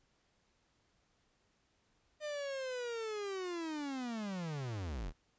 45% pulse linear sweep, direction down, 610 to 32.87 Hz, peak -38 dBFS, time 2.2-5.13 s, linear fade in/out 50 ms, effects pink hiss -75 dBFS RMS until 5.38 s + resampled to 16000 Hz

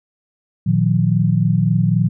sine chord, Bb suspended fourth, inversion none, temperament equal with one note detuned, 116.54 / 155.56 / 179.21 Hz, Bb2 / Eb3 / F3, 0 / 0 / +45 cents, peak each -17 dBFS, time 0.66-2.09 s, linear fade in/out 10 ms, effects none

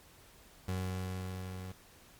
30% pulse tone with level ramp, 92.8 Hz, F#2, 6 cents sharp, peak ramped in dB -30 to -39 dBFS, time 0.68-1.72 s, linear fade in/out 5 ms, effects pink hiss -59 dBFS RMS until 2.19 s + MP3 96 kbps

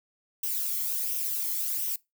violet noise with flanger, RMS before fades -30 dBFS, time 0.43-1.96 s, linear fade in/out 5 ms, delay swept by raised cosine 0.34 to 0.95 ms, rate 1.4 Hz, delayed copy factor +0.5, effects noise-tail reverb RT60 0.2 s tail -22 dB re dry

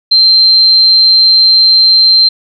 sine tone, 4137 Hz, C8, 20 cents flat, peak -3 dBFS, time 0.11-2.29 s, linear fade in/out 10 ms, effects none

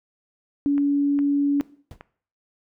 sine tone, 284.4 Hz, C#4, 45 cents sharp, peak -17 dBFS, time 0.66-1.61 s, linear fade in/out 0 ms
click train, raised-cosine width 0.5 ms, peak -24 dBFS, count 4, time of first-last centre 0.78-2.01 s, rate 2.44 Hz
brown noise with exponential decay, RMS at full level -35 dBFS, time 1.91-2.03 s, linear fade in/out 0 ms, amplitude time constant 24 ms
effects noise-tail reverb RT60 0.5 s tail -19 dB re dry

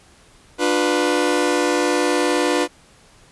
sawtooth chord, B diminished, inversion first, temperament just, 296.3 / 355.6 / 493.9 Hz, D4 / F4 / B4, +15 / +31 / 0 cents, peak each -17 dBFS, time 0.58-2.68 s, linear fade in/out 50 ms, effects pink hiss -51 dBFS RMS until 3.31 s + resampled to 24000 Hz

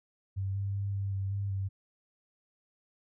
sine tone with pitch steps, 96.9 / 99 / 99.6 / 98.7 / 97.2 / 99.7 / 97 Hz, G2 / G2 / G2 / G2 / G2 / G2 / G2, -20 / +18 / +28 / +12 / -14 / +30 / -18 cents, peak -30 dBFS, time 0.36-1.69 s, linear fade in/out 20 ms, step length 190 ms, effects none

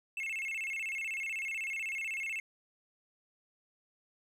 triangle tone with vibrato, 2392 Hz, D7, 31 cents sharp, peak -33 dBFS, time 0.17-2.4 s, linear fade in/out 2 ms, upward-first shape square, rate 16 Hz, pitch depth 180 cents each way, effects none

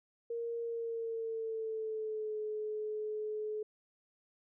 sine tone with pitch glide, 466.2 to 427.5 Hz, A#4 to A4, 0 to -50 cents, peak -35 dBFS, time 0.3-3.63 s, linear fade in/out 5 ms, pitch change -150 cents, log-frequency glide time 0.61-2.38 s, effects none

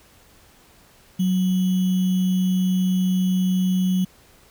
sine tone with sample-and-hold, 185 Hz, F#3, in tune, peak -17 dBFS, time 1.19-4.05 s, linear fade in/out 10 ms, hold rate 3150 Hz, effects pink hiss -53 dBFS RMS until 4.5 s

